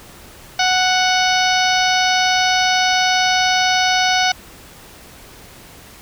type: harmonic tone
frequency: 740 Hz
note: F#5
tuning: in tune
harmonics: 1 / 2 / 3 / 4 / 5 / 6 / 7 / 8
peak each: -17 / -20 / -22 / -23 / -24 / -25 / -25 / -26 dBFS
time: 0.59-4.32 s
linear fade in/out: 5 ms
effects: pink hiss -41 dBFS RMS until 6.01 s